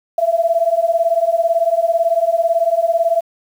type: beating tone pair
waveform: sine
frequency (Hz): 659.3 / 677.3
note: E5 / E5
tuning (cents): 0 / +47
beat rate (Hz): 18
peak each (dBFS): -16 / -15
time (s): 0.18-3.21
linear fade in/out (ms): 5
effects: 7-bit